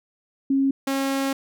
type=tone pair in turn; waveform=sine / sawtooth; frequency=271.9 / 271.9 Hz; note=C#4 / C#4; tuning=-33 / -33 cents; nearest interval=unison; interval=0 cents; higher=neither; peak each=-17 / -18 dBFS; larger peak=first; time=0.5-0.71 / 0.87-1.33 s; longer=second; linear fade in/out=5 ms; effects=none